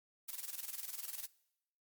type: noise with tremolo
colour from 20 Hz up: blue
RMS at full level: -42 dBFS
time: 0.28-1.27 s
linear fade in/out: 10 ms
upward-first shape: square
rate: 20 Hz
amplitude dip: 70%
effects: noise-tail reverb RT60 0.8 s tail -21 dB re dry + MP3 96 kbps